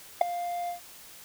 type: tone with ADSR envelope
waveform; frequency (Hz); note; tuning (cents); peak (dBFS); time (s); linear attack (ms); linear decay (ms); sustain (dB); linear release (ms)
triangle; 700; F5; +4; -10; 0.21-0.8; 4; 6; -18; 110
effects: white hiss -49 dBFS RMS until 1.24 s